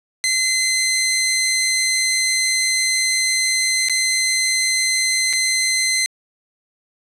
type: tone with dropouts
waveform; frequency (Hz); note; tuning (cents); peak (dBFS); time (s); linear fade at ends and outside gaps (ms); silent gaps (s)
15% pulse; 2058; C7; -29; -10; 0.24-6.06; 0; 3.886-3.897 / 5.329-5.334
effects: resampled to 32000 Hz

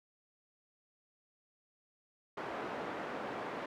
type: band-pass noise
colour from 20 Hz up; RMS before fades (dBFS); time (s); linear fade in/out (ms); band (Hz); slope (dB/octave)
pink; -41; 2.37-3.66; 5; 310 to 1500; 12
effects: none

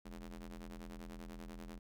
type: ring-modulated tone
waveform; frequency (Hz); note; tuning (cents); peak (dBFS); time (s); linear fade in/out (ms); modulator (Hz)
sawtooth; 85.4; F2; -38; -40; 0.05-1.79; 10; 123
effects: none

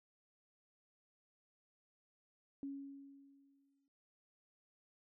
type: tone with exponential decay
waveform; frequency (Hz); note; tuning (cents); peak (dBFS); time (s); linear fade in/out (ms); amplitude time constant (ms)
sine; 277.2; C#4; 0; -40; 2.63-3.88; 1; 270
effects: none

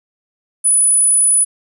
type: tone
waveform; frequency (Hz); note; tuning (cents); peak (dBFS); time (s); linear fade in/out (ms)
sine; 9930; D#9; -5; -9; 0.64-1.45; 20
effects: none

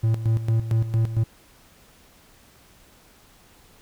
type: tone with tremolo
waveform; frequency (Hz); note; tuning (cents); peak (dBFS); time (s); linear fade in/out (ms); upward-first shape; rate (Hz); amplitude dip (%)
triangle; 112.6; A2; +40; -15; 0.03-1.24; 10; square; 4.4; 70
effects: pink hiss -54 dBFS RMS until 3.81 s

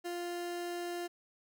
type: tone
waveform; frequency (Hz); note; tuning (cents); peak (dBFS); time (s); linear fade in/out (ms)
30% pulse; 349.2; F4; 0; -34; 0.04-1.08; 20
effects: none

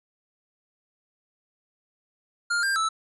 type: tone with pitch steps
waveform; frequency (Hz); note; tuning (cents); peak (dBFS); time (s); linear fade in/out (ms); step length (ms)
square; 1407 / 1593 / 1313; F6 / G6 / E6; +12 / +27 / -7; -23; 2.5-2.89; 10; 130
effects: resampled to 24000 Hz

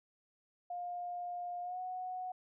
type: tone with pitch glide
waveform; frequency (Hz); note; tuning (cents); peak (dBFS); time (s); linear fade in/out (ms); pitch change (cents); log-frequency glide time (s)
sine; 708 to 736.4; F5 to F#5; +23 to -8; -38; 0.7-2.32; 5; +69; 1.62-1.8
effects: none

